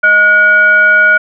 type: tone with frequency modulation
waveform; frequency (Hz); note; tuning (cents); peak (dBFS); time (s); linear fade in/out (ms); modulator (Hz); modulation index
sine; 1450; F#6; -35; -4; 0.03-1.18; 10; 827; 0.43
effects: none